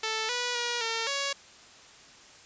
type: tone with pitch steps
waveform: 5% pulse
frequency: 440.6 / 488.7 / 479.4 / 454.2 / 558 Hz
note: A4 / B4 / A#4 / A#4 / C#5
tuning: +2 / -18 / +48 / -45 / +11 cents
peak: -17 dBFS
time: 0.03-1.33 s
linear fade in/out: 5 ms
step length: 260 ms
effects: white hiss -52 dBFS RMS until 2.45 s + resampled to 16000 Hz